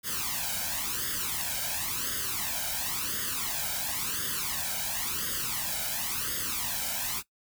white noise with flanger, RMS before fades -32 dBFS, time 0.03-7.23 s, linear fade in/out 50 ms, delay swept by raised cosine 0.6 to 1.32 ms, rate 0.95 Hz, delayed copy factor +0.8, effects noise-tail reverb RT60 0.1 s tail -17 dB re dry

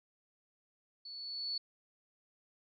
sine tone with level ramp, 4435 Hz, C#8, in tune, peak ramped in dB -45 to -33 dBFS, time 1.05-1.58 s, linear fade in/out 5 ms, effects MP3 64 kbps

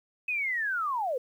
sine linear sweep, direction down, 2560 to 470 Hz, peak -27 dBFS, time 0.28-1.18 s, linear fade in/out 5 ms, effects 10-bit

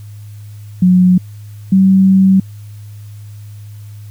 sine tone pair in turn, 182.1 / 191.08 Hz, F#3 / G3, -27 / -44 cents, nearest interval minor second, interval 83 cents, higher second, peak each -5 dBFS, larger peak neither, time 0.82-1.18 / 1.72-2.4 s, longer second, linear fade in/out 5 ms, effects added 104 Hz sine -29 dBFS peak until 4.1 s + white hiss -49 dBFS RMS until 4.1 s

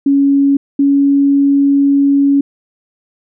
sine tone pair in turn, 278.7 / 279.9 Hz, C#4 / C#4, +9 / +17 cents, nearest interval unison, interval 8 cents, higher second, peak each -7 dBFS, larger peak neither, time 0.06-0.57 / 0.79-2.41 s, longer second, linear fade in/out 5 ms, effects none

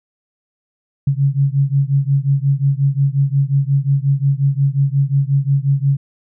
sine beating tone pair, 136.4 / 142 Hz, C#3 / C#3, -28 / +42 cents, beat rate 5.6 Hz, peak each -15 / -16 dBFS, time 1.07-5.97 s, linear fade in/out 5 ms, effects none

